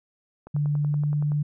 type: click train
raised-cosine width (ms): 1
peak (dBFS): -28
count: 10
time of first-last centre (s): 0.47-1.319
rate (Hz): 10.6
type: tone with pitch glide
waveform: sine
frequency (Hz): 146.83 to 147.77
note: D3 to D3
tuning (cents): 0 to +11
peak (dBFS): -21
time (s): 0.54-1.43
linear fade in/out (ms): 10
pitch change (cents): +11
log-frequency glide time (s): 0.78-1.16
effects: none